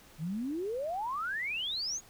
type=exponential sweep; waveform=sine; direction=up; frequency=146.83 to 6860 Hz; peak=-32 dBFS; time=0.18-2.01 s; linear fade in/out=50 ms; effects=pink hiss -57 dBFS RMS until 2.09 s